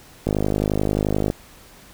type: click train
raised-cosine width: 2 ms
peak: -7 dBFS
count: 54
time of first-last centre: 0.27-1.301 s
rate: 51.4 Hz
effects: pink hiss -47 dBFS RMS until 1.93 s